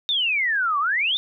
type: exponential two-way sweep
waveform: sine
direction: down then up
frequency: 3707 to 1108.7 to 3707 Hz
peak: -19 dBFS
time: 0.09-1.17 s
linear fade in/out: 0 ms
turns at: 0.79 s
effects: none